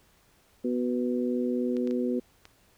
harmonic tone, 123.47 Hz, B2, in tune, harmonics 2 / 3 / 4, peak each -27 / -31 / -33 dBFS, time 0.64-2.2 s, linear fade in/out 10 ms
clicks, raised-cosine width 0.2 ms, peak -29 dBFS, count 4, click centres 1.768 / 1.874 / 1.91 / 2.454 s
effects pink hiss -63 dBFS RMS until 2.77 s

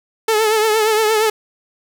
sawtooth tone with vibrato, 434.7 Hz, A4, 21 cents flat, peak -9 dBFS, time 0.28-1.3 s, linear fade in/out 5 ms, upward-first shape triangle, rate 8.6 Hz, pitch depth 65 cents each way, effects none

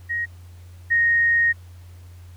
sine tone pair in turn, 1882 / 1863.6 Hz, A#6 / A#6, +16 / -1 cents, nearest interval unison, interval 17 cents, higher first, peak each -22 / -15 dBFS, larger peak second, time 0.09-0.26 / 0.9-1.53 s, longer second, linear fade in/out 20 ms, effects added 88 Hz sine -40 dBFS peak until 2.36 s + pink hiss -56 dBFS RMS until 2.36 s

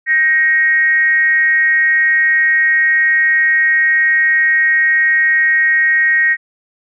sine tone with frequency modulation, 1879 Hz, A#6, 13 cents sharp, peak -9 dBFS, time 0.06-6.37 s, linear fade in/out 50 ms, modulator 299 Hz, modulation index 0.45, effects none

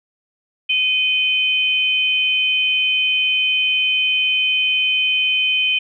sine tone pair together, 2489 / 3071 Hz, D#7 / G7, 0 / -36 cents, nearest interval major third, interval 364 cents, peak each -17 / -18 dBFS, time 0.69-5.79 s, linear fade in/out 10 ms, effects none

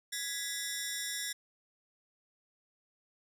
10% pulse ring-modulated tone, 1826 Hz, A#6, 36 cents flat, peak -23 dBFS, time 0.12-1.33 s, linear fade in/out 10 ms, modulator 157 Hz, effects none

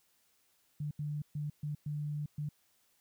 sine tone bursts at uneven times, 148.3 Hz, D3, 17 cents sharp, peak -34 dBFS, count 6, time 0.8-0.91 / 0.99-1.22 / 1.35-1.5 / 1.63-1.75 / 1.86-2.26 / 2.38-2.49 s, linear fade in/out 5 ms, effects white hiss -72 dBFS RMS until 3 s

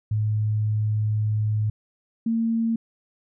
sine tone pair in turn, 107.1 / 227.6 Hz, A2 / A#3, -46 / -41 cents, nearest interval octave + minor second, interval 1305 cents, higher second, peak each -20 dBFS, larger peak neither, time 0.11-1.7 / 2.26-2.76 s, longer first, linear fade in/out 5 ms, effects none

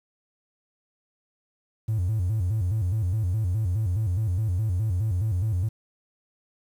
triangle tone with vibrato, 99.1 Hz, G2, 19 cents sharp, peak -19 dBFS, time 1.88-5.69 s, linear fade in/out 10 ms, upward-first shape square, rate 4.8 Hz, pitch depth 180 cents each way, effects tanh soft clip ceiling -18 dBFS + 9-bit

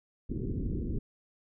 pink low-pass noise, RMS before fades -33 dBFS, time 0.29-0.99 s, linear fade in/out 10 ms, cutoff 390 Hz, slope 48 dB/octave, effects none

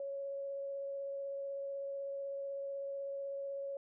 sine tone with vibrato, 554.4 Hz, C#5, in tune, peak -38 dBFS, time 0-3.77 s, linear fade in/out 2 ms, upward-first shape triangle, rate 16 Hz, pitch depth 10 cents each way, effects none

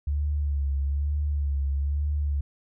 sine tone with vibrato, 71.4 Hz, D2, 48 cents flat, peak -23 dBFS, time 0.07-2.41 s, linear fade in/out 5 ms, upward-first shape sine, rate 1.1 Hz, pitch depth 54 cents each way, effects none

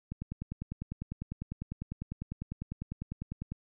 click train, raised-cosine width 5 ms, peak -25 dBFS, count 35, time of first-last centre 0.12-3.52 s, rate 10 Hz, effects none

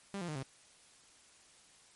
sawtooth tone with pitch steps, 198.5 / 173.81 / 152.18 / 133.25 Hz, G3 / F3 / D#3 / C3, +22 / -8 / -38 / +32 cents, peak -34 dBFS, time 0.14-0.428 s, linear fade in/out 0 ms, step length 72 ms, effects white hiss -62 dBFS RMS until 1.95 s + MP3 48 kbps

